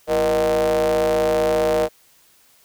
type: ring-modulated tone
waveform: square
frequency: 71.7 Hz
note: D2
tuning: 41 cents flat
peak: -14 dBFS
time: 0.07-1.89 s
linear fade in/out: 50 ms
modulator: 546 Hz
effects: white hiss -55 dBFS RMS until 2.64 s